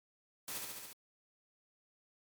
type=noise with echo; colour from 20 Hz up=white; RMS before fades=-42 dBFS; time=0.48-0.58 s; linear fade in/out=2 ms; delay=70 ms; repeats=5; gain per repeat=-2 dB; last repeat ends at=0.93 s; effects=MP3 96 kbps